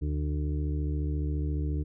harmonic tone, 74.4 Hz, D2, 23 cents sharp, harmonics 1 / 2 / 4 / 5 / 6, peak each -28 / -34 / -37 / -44 / -46 dBFS, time 0.01-1.84 s, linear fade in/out 20 ms, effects none

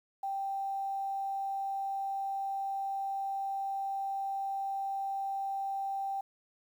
sine tone, 784 Hz, G5, in tune, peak -32 dBFS, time 0.23-6.21 s, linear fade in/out 5 ms, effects 10-bit

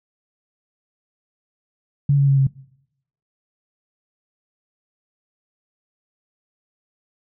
sine tone with pitch steps, 141.7 / 139.51 / 137.35 / 135.22 Hz, C#3 / C#3 / C#3 / C#3, +38 / +11 / -16 / -43 cents, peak -12 dBFS, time 2.09-2.47 s, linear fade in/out 5 ms, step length 95 ms, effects noise-tail reverb RT60 0.8 s tail -21 dB re dry

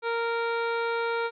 harmonic tone with a mistuned harmonic, 464.1 Hz, A#4, 8 cents flat, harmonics 1 / 2 / 3 / 4 / 5 / 6 / 7 / 8 / 9, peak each -28 / -32 / -32 / -44 / -38 / -50 / -49 / -46 / -49 dBFS, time 0.02-1.31 s, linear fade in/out 50 ms, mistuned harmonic 7, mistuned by +18 cents, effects none

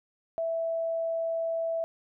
sine tone, 659.3 Hz, E5, in tune, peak -27 dBFS, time 0.38-1.84 s, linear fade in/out 0 ms, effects none

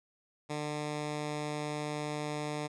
10% pulse tone, 149.5 Hz, D3, 31 cents sharp, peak -26 dBFS, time 0.49-2.68 s, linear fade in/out 20 ms, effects resampled to 22050 Hz

